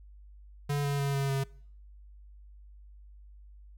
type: tone with pitch steps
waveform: square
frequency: 143.8 / 141.9 / 140.03 / 138.18 / 136.36 Hz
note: D3 / C#3 / C#3 / C#3 / C#3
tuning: -36 / +41 / +18 / -5 / -28 cents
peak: -28 dBFS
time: 0.69-1.44 s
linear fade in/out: 10 ms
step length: 150 ms
effects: noise-tail reverb RT60 0.6 s tail -24 dB re dry + added 50 Hz sine -49 dBFS peak until 3.77 s